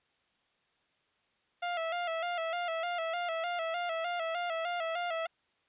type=tone with vibrato; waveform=sawtooth; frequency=678 Hz; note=E5; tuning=49 cents sharp; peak=-28 dBFS; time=1.62-5.27 s; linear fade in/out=10 ms; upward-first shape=square; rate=3.3 Hz; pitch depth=62 cents each way; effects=white hiss -73 dBFS RMS until 5.68 s + resampled to 8000 Hz